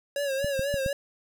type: tone with vibrato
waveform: square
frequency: 553 Hz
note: C#5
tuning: 4 cents flat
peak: -27 dBFS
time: 0.16-0.93 s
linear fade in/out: 2 ms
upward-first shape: sine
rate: 4.1 Hz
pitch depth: 68 cents each way
type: clicks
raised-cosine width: 5 ms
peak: -20 dBFS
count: 4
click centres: 0.445 / 0.594 / 0.742 / 0.862 s
effects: none